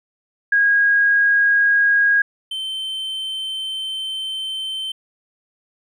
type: tone pair in turn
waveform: sine / triangle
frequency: 1639 / 3094 Hz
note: G#6 / G7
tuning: -23 / -23 cents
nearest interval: major seventh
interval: 1100 cents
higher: second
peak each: -12 / -22 dBFS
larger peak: first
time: 0.52-2.22 / 2.51-4.92 s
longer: second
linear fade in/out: 5 ms
effects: none